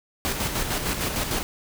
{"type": "noise with tremolo", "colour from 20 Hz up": "pink", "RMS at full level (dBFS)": -25, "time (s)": [0.25, 1.43], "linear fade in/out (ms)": 0, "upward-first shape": "square", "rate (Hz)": 6.6, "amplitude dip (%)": 45, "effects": []}